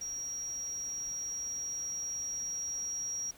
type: tone with level ramp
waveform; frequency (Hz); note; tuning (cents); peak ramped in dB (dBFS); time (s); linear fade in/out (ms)
triangle; 5670; F8; +25; -34 to -31; 0.01-3.31; 5
effects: tanh soft clip ceiling -31 dBFS + pink hiss -57 dBFS RMS until 3.37 s